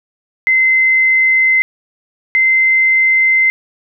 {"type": "tone pair in turn", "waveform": "sine", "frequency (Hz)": [2062, 2072], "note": ["C7", "C7"], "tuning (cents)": [-26, -17], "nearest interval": "unison", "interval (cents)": 9, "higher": "second", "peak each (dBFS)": -8, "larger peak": "neither", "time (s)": [[0.47, 1.62], [2.35, 3.5]], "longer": "neither", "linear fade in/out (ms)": 0, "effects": []}